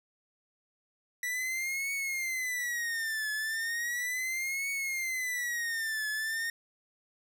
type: tone with vibrato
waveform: 45% pulse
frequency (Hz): 1954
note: B6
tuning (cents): -19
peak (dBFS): -31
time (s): 1.23-6.5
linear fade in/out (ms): 2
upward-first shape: triangle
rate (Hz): 0.36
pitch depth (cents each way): 230
effects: none